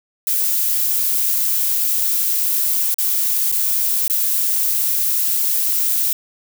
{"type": "noise with dropouts", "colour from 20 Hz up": "violet", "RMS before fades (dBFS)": -18, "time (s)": [0.27, 6.13], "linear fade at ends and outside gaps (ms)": 2, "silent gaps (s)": [[2.943, 2.984], [3.517, 3.523], [4.08, 4.098]], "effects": []}